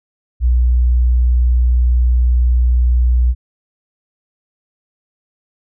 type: tone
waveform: sine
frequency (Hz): 61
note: B1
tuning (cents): -21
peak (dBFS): -9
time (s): 0.4-3.35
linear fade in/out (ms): 50
effects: none